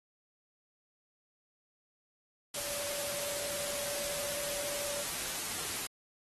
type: tone in noise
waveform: sine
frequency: 576 Hz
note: D5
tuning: 34 cents flat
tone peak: -41 dBFS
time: 2.56-5.03 s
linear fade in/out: 5 ms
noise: white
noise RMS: -37 dBFS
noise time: 2.54-5.87 s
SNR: -7 dB
effects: AAC 32 kbps